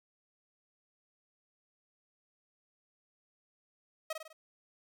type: tone with echo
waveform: sawtooth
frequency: 634 Hz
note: D#5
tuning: 32 cents sharp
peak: -30 dBFS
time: 4.1-4.13 s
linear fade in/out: 5 ms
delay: 50 ms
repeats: 4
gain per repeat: -5 dB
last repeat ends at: 4.33 s
effects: none